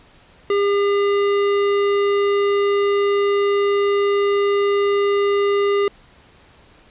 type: tone with tanh clipping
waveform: sine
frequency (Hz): 403.3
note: G4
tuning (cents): +49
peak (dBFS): -17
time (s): 0.5-5.88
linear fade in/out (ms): 2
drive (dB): 18
effects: pink hiss -50 dBFS RMS until 6.9 s + resampled to 8000 Hz